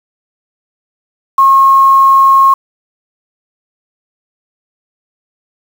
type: tone with quantisation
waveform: sine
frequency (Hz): 1082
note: C#6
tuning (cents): -42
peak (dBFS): -3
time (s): 1.38-2.54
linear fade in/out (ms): 5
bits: 5
effects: none